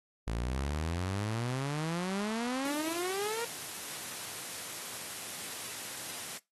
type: exponential sweep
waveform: sawtooth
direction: up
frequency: 54 to 477.3 Hz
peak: -28 dBFS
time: 0.27-3.45 s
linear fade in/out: 5 ms
type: high-pass noise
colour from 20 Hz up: white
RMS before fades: -40 dBFS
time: 2.65-6.38 s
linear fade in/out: 5 ms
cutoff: 100 Hz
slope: 24 dB/octave
effects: noise-tail reverb RT60 0.2 s tail -21 dB re dry + AAC 32 kbps